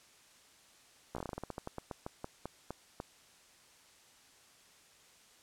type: slowing click train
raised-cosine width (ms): 1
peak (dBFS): -25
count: 20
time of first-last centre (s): 1.15-3.001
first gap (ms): 15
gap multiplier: 1.18
effects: white hiss -62 dBFS RMS until 5.42 s + low-pass 9000 Hz 12 dB/octave